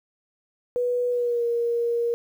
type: tone with pitch glide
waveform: sine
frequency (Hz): 490 to 470.9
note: B4 to A#4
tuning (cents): -14 to +18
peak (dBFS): -21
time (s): 0.76-2.14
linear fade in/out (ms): 0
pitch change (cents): -68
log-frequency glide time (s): 1.11-1.44
effects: 9-bit